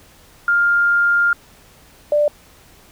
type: tone pair in turn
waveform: sine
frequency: 1403 / 591.3 Hz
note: F6 / D5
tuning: +8 / +12 cents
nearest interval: octave + minor third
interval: 1496 cents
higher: first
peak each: -12 dBFS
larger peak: neither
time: 0.48-1.33 / 2.12-2.28 s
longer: first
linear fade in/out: 2 ms
effects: pink hiss -48 dBFS RMS until 2.91 s